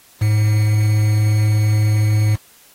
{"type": "tone with quantisation", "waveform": "triangle", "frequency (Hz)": 106.6, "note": "G#2", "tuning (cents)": 46, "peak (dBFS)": -10, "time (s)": [0.21, 2.36], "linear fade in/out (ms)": 10, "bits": 5, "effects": ["white hiss -49 dBFS RMS until 2.74 s", "AAC 48 kbps"]}